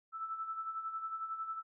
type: tone with tremolo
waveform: sine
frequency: 1318.5 Hz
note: E6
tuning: in tune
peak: -35 dBFS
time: 0.12-1.63 s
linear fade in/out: 50 ms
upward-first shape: sine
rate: 11 Hz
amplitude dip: 60%
effects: none